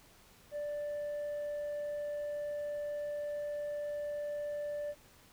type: tone with tanh clipping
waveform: triangle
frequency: 587.3 Hz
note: D5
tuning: in tune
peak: -36 dBFS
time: 0.51-4.95 s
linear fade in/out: 50 ms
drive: 7 dB
effects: pink hiss -61 dBFS RMS until 5.32 s